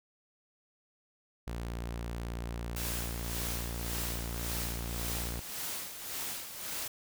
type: tone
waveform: sawtooth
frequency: 58.27 Hz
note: A#1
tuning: in tune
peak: -32 dBFS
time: 1.47-5.4 s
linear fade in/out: 5 ms
type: noise with tremolo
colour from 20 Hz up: white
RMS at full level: -37 dBFS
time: 2.76-6.88 s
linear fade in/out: 5 ms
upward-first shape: sine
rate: 1.8 Hz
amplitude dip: 60%
effects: none